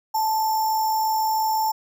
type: tone with sample-and-hold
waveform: sine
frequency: 877 Hz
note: A5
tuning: 6 cents flat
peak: -19 dBFS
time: 0.14-1.72 s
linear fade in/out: 10 ms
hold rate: 6300 Hz
effects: none